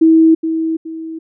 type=tone with echo; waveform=sine; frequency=323 Hz; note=E4; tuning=35 cents flat; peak=-5 dBFS; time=0.01-0.35 s; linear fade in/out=10 ms; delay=420 ms; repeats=2; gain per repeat=-9 dB; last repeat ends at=1.19 s; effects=none